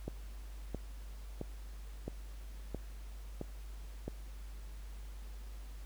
click train, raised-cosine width 2 ms, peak -25 dBFS, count 7, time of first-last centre 0.08-4.08 s, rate 1.5 Hz, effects added 50 Hz sine -44 dBFS peak until 5.85 s + pink hiss -60 dBFS RMS until 5.85 s

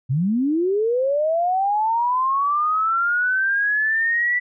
sine linear sweep, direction up, 120.3 to 1976 Hz, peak -17 dBFS, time 0.09-4.4 s, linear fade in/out 20 ms, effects none

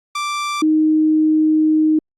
sawtooth / sine tone pair in turn, 1174.7 / 311.1 Hz, D6 / D#4, 0 / 0 cents, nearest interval octave + major seventh, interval 2300 cents, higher first, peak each -16 / -11 dBFS, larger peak second, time 0.15-0.62 / 0.62-1.99 s, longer second, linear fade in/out 5 ms, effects low-pass 8000 Hz 12 dB/octave + Opus 32 kbps

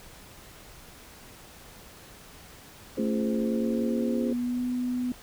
sine chord, Db major seventh, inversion none, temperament just, 277.2 / 346.5 / 415.8 / 519.7 Hz, Db4 / F4 / Ab4 / C5, 0 / -14 / +2 / -12 cents, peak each -34 dBFS, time 2.97-4.33 s, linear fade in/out 5 ms
sine tone with pitch glide, 221.5 to 248.6 Hz, A3 to B3, +12 to +12 cents, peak -26 dBFS, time 2.99-5.12 s, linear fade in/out 2 ms, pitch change +200 cents, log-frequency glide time 3.17-4.65 s
effects pink hiss -49 dBFS RMS until 5.22 s

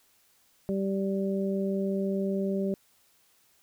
harmonic tone, 194.8 Hz, G3, 11 cents flat, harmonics 1 / 2 / 3, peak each -28 / -31 / -35 dBFS, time 0.69-2.74 s, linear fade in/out 0 ms, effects white hiss -65 dBFS RMS until 3.62 s

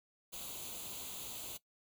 white noise with comb filter, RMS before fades -45 dBFS, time 0.32-1.58 s, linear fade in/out 20 ms, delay 0.28 ms, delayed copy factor +0.75, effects noise-tail reverb RT60 0.1 s tail -18 dB re dry

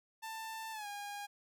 sawtooth tone with pitch glide, 889 to 815.2 Hz, A5 to G#5, +18 to -32 cents, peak -38 dBFS, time 0.22-1.27 s, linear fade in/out 20 ms, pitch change -150 cents, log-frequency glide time 0.72-0.87 s, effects none

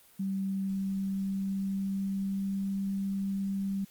sine tone with pitch glide, 193.6 to 195.85 Hz, G3 to G3, -21 to -1 cents, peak -29 dBFS, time 0.19-3.85 s, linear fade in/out 10 ms, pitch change +20 cents, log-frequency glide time 0.59-2.75 s, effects white hiss -59 dBFS RMS until 3.9 s + Opus 32 kbps

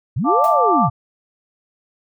sine linear two-way sweep, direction up then down, 92.5 to 692 to 103.7 Hz, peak -17 dBFS, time 0.16-0.9 s, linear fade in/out 10 ms, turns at 0.48 s
sine chord, D minor, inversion first, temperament just, 704.8 / 881 / 1174.7 Hz, F5 / A5 / D6, +16 / +2 / 0 cents, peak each -18 / -19 / -16 dBFS, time 0.24-0.9 s, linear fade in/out 50 ms
white noise with exponential decay, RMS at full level -34 dBFS, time 0.44-0.65 s, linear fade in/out 0 ms, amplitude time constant 44 ms
effects none

